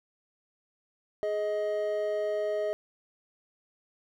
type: tone pair together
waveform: triangle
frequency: 418.9 / 627.6 Hz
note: G#4 / D#5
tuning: +15 / +15 cents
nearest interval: perfect fifth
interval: 700 cents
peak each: -30 / -27 dBFS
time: 1.23-2.73 s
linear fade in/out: 0 ms
effects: none